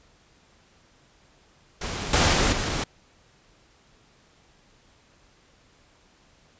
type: noise with level steps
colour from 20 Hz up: pink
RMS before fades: -31 / -19 / -21 / -27 dBFS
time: 1.81-2.84 s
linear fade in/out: 5 ms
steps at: 2.13 / 2.33 / 2.52 s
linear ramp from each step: 5 ms
effects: pink hiss -59 dBFS RMS until 6.59 s + resampled to 16000 Hz